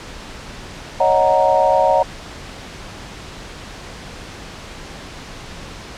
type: chord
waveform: sine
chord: D# minor seventh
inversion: third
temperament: equal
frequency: 554.4 / 622.3 / 740 / 932.3 Hz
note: C#5 / D#5 / F#5 / A#5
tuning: 0 / 0 / 0 / 0 cents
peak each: -17 dBFS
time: 1-2.03 s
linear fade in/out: 5 ms
effects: pink hiss -34 dBFS RMS until 5.97 s + low-pass 6000 Hz 12 dB/octave